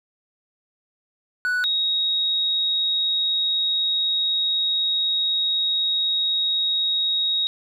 triangle / sine tone pair in turn, 1480 / 3776 Hz, F#6 / A#7, 0 / +22 cents, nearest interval octave + major third, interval 1622 cents, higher second, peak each -18 / -19 dBFS, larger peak first, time 1.45-1.64 / 1.64-7.47 s, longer second, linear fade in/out 0 ms, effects 10-bit

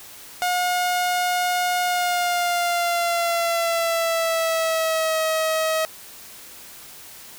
sawtooth tone with pitch glide, 719 to 636.9 Hz, F#5 to D#5, -50 to +40 cents, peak -16 dBFS, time 0.42-5.85 s, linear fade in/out 0 ms, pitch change -210 cents, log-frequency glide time 1.83-5.2 s, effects white hiss -42 dBFS RMS until 7.38 s

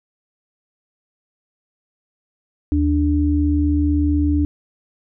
sine tone pair together, 77.79 / 293.7 Hz, D#2 / D4, 0 / 0 cents, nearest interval octave + major seventh, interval 2300 cents, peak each -17 dBFS, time 2.72-4.45 s, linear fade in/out 0 ms, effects none

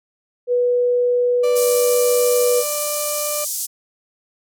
sine tone, 490 Hz, B4, 14 cents flat, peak -14 dBFS, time 0.47-2.64 s, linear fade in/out 50 ms
35% pulse tone with pitch glide, 587.3 to 594.1 Hz, D5 to D5, 0 to +20 cents, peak -22 dBFS, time 1.43-3.45 s, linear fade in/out 10 ms, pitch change +20 cents, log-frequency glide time 1.56-3.32 s
pink band-pass noise, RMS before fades -25 dBFS, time 1.55-3.67 s, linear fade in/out 20 ms, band 5900 to 15000 Hz, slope 24 dB/octave
effects none

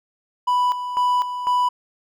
triangle tone with tremolo, 989 Hz, B5, 2 cents sharp, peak -14 dBFS, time 0.47-1.69 s, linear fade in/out 10 ms, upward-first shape square, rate 2 Hz, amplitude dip 65%, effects none

